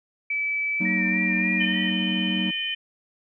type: tone with pitch glide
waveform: sine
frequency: 2303 to 2406 Hz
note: D7 to D7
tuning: -34 to +41 cents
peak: -23 dBFS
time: 0.3-1.66 s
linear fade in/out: 5 ms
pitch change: +75 cents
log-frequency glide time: 0.71-1.54 s
type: chord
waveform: triangle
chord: D# minor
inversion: first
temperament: equal with one note detuned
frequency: 189.21 / 233.1 / 311.1 Hz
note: F#3 / A#3 / D#4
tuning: +39 / 0 / 0 cents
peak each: -24 / -28 / -29 dBFS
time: 0.8-2.51 s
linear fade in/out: 10 ms
type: tone with vibrato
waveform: sine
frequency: 1864.7 Hz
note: A#6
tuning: in tune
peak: -28 dBFS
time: 0.85-1.9 s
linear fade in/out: 5 ms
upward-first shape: sine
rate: 3.4 Hz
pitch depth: 51 cents each way
type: harmonic tone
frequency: 610 Hz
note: D#5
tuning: 34 cents flat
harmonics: 3 / 4 / 5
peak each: -34 / -31 / -27 dBFS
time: 1.6-2.75 s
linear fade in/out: 10 ms
effects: none